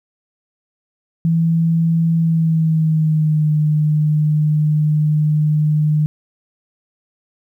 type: tone with pitch glide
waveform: sine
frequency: 164.81 to 152.01 Hz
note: E3 to D#3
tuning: 0 to -40 cents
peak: -12 dBFS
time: 1.25-6.06 s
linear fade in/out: 0 ms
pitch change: -140 cents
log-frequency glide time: 2.17-3.52 s
effects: 9-bit